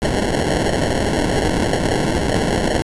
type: noise with sample-and-hold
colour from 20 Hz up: white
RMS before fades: -18 dBFS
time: 0.02-2.82 s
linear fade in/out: 0 ms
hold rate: 1225 Hz
effects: resampled to 24000 Hz